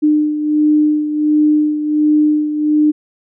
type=beating tone pair; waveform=sine; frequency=301.7 / 303.1 Hz; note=D4 / D#4; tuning=+47 / -45 cents; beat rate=1.4 Hz; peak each=-11 / -18 dBFS; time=0.02-2.92 s; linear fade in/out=20 ms; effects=none